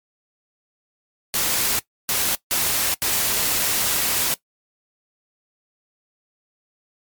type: noise bursts at uneven times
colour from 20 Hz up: white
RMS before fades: -21 dBFS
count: 4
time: 1.34-1.79 / 2.09-2.35 / 2.51-2.94 / 3.02-4.34 s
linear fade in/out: 0 ms
effects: noise-tail reverb RT60 0.1 s tail -19 dB re dry + MP3 96 kbps